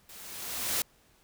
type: noise with level ramp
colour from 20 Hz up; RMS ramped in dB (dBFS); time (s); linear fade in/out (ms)
white; -49 to -28; 0.09-0.82; 2
effects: pink hiss -64 dBFS RMS until 1.23 s